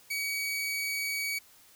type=tone; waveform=sawtooth; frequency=2263 Hz; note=C#7; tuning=35 cents sharp; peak=-27 dBFS; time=0.1-1.39 s; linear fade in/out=10 ms; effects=white hiss -58 dBFS RMS until 1.75 s